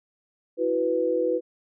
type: chord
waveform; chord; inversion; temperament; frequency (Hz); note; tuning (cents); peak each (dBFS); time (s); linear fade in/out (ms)
sine; E suspended second; none; just; 329.6 / 370.8 / 494.4; E4 / F#4 / B4; 0 / +4 / +2; -28 / -28 / -23; 0.57-1.41; 50
effects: none